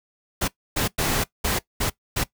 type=noise bursts at uneven times; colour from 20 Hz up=pink; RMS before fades=-23 dBFS; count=6; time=0.41-0.48 / 0.76-0.88 / 0.98-1.24 / 1.44-1.59 / 1.8-1.9 / 2.16-2.24 s; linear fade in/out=10 ms; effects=noise-tail reverb RT60 0.1 s tail -19 dB re dry